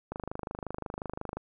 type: click train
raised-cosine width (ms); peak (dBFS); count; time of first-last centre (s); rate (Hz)
1; -21; 33; 0.12-1.37; 25.6
effects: none